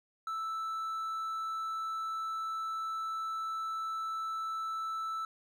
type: tone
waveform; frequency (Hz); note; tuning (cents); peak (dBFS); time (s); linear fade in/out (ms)
triangle; 1318.5; E6; 0; -32; 0.27-5.25; 2
effects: none